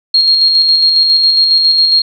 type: tone with tremolo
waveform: sine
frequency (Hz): 4253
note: C8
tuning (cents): +27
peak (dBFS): -5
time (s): 0.14-2.02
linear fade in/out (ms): 5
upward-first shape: square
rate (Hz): 7.3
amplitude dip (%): 30
effects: none